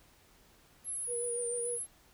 sine linear two-way sweep, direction down then up, 11175 to 9050 to 11175 Hz, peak -35 dBFS, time 0.84-1.87 s, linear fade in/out 50 ms, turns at 1.52 s
sine tone with vibrato, 478.9 Hz, A#4, 47 cents sharp, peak -35 dBFS, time 1.07-1.79 s, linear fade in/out 50 ms, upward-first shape sine, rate 6.8 Hz, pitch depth 31 cents each way
effects pink hiss -63 dBFS RMS until 2.13 s

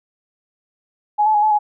sine tone with pitch steps, 837 / 864 / 833 / 861 / 837 Hz, G#5 / A5 / G#5 / A5 / G#5, +13 / -32 / +5 / -38 / +13 cents, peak -12 dBFS, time 1.18-1.59 s, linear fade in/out 20 ms, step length 82 ms, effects none

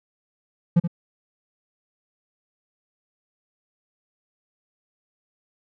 triangle tone with echo, 171.4 Hz, F3, 32 cents flat, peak -10 dBFS, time 0.76-0.8 s, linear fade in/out 10 ms, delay 77 ms, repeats 1, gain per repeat -9 dB, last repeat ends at 0.877 s, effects none

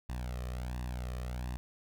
sawtooth tone with flanger, 61.74 Hz, B1, in tune, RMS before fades -38 dBFS, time 0.09-1.57 s, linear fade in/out 0 ms, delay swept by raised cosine 1.1 to 1.65 ms, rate 1.4 Hz, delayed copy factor +0.75, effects none

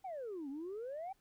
sine exponential two-way sweep, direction down then up, 796 to 265.3 to 796 Hz, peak -39 dBFS, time 0.04-1.13 s, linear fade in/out 10 ms, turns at 0.49 s, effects tanh soft clip ceiling -38 dBFS + pink hiss -75 dBFS RMS until 1.2 s

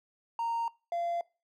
triangle tone pair in turn, 926 / 687.5 Hz, A#5 / F5, -12 / -27 cents, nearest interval perfect fourth, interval 515 cents, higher first, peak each -27 / -27 dBFS, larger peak neither, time 0.39-0.68 / 0.92-1.21 s, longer neither, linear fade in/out 2 ms, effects noise-tail reverb RT60 0.3 s tail -23 dB re dry + tanh soft clip ceiling -23 dBFS

